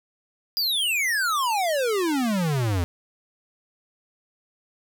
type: exponential sweep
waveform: square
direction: down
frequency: 4947 to 82.41 Hz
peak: -22 dBFS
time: 0.57-2.84 s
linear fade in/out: 0 ms
effects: none